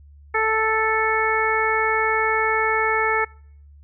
harmonic tone, 440 Hz, A4, in tune, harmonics 1 / 2 / 3 / 4 / 5, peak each -24 / -24 / -24 / -24 / -24 dBFS, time 0.34-3.25 s, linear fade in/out 10 ms, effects noise-tail reverb RT60 0.6 s tail -26 dB re dry + added 72 Hz sine -44 dBFS peak until 3.83 s

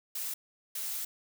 blue noise bursts at uneven times, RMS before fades -36 dBFS, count 2, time 0.15-0.34 / 0.75-1.05 s, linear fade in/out 5 ms, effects none

